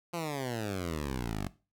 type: exponential sweep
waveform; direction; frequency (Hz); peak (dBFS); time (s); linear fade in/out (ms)
10% pulse; down; 176.1 to 46.73; -25; 0.13-1.48; 10
effects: noise-tail reverb RT60 0.3 s tail -17 dB re dry